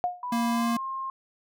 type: tone with exponential decay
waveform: sine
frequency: 716 Hz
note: F5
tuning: 43 cents sharp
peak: -20 dBFS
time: 0.04-0.27 s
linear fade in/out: 0 ms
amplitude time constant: 49 ms
type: tone with pitch glide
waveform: sine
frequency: 987.8 to 1064.8 Hz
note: B5 to C6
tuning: 0 to +30 cents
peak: -30 dBFS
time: 0.23-1.1 s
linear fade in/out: 2 ms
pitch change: +130 cents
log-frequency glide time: 0.51-0.7 s
type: tone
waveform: square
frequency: 233.1 Hz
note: A#3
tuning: in tune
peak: -25 dBFS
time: 0.32-0.77 s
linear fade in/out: 5 ms
effects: none